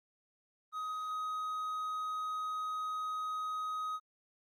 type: tone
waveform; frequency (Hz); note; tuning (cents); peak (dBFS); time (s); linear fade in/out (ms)
triangle; 1258; D#6; +19; -33; 0.72-4; 50
effects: Opus 32 kbps